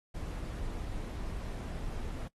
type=noise; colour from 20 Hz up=brown; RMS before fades=-38 dBFS; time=0.14-2.28 s; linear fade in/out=10 ms; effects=noise-tail reverb RT60 0.1 s tail -23 dB re dry + AAC 32 kbps